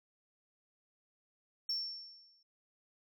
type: tone with exponential decay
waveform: sine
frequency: 5440 Hz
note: F8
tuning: 46 cents flat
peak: -29 dBFS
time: 1.69-2.43 s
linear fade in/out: 5 ms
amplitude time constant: 160 ms
effects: tanh soft clip ceiling -31 dBFS